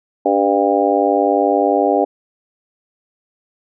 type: harmonic tone with a mistuned harmonic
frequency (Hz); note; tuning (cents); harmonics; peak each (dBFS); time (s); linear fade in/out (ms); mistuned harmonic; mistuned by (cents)
100; G2; +35; 3 / 4 / 5 / 6 / 7 / 8; -19 / -19 / -19 / -19 / -19 / -19; 0.25-2.05; 10; 3; -67
effects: none